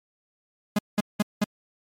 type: tone bursts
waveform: 45% pulse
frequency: 207.7 Hz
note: G#3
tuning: in tune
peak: -19 dBFS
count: 4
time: 0.76-1.442 s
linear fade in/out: 5 ms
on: 28 ms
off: 190 ms
effects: MP3 64 kbps